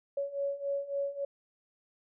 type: beating tone pair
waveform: sine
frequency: 558 / 561.6 Hz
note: C#5 / C#5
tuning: +11 / +22 cents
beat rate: 3.6 Hz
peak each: -36 / -33 dBFS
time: 0.17-1.25 s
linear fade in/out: 5 ms
effects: none